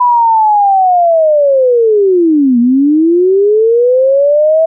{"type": "linear two-way sweep", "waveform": "sine", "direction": "down then up", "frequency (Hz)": [994, 233.1, 654], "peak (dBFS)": -5, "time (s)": [0, 4.66], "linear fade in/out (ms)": 10, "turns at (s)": 2.59, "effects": []}